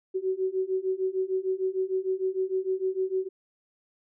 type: beating tone pair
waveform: sine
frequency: 373.4 / 380 Hz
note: F#4 / F#4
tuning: +16 / +46 cents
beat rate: 6.6 Hz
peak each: -29 / -28 dBFS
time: 0.14-3.29 s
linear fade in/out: 20 ms
effects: none